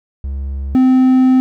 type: tone pair in turn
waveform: triangle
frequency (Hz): 68.4 / 258.2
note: C#2 / C4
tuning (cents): -23 / -23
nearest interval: octave + major seventh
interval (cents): 2300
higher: second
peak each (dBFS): -17 / -5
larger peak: second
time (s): 0.24-0.75 / 0.75-1.4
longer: second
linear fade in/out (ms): 0
effects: none